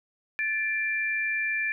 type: tone pair together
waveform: sine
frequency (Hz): 1746 / 2366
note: A6 / D7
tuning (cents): -14 / +12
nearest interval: perfect fourth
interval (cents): 526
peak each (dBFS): -28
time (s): 0.39-1.72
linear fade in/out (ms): 0
effects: none